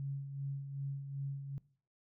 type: tone with tremolo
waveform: sine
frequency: 138.59 Hz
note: C#3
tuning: in tune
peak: -35 dBFS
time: 0-1.58 s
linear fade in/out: 0 ms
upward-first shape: sine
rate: 2.6 Hz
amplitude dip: 55%
effects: noise-tail reverb RT60 0.5 s tail -21 dB re dry